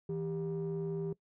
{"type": "ring-modulated tone", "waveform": "triangle", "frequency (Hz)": 116.5, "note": "A#2", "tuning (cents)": -1, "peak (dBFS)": -27, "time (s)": [0.09, 1.13], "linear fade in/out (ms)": 5, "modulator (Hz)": 279, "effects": ["noise-tail reverb RT60 0.1 s tail -22 dB re dry", "tanh soft clip ceiling -29 dBFS"]}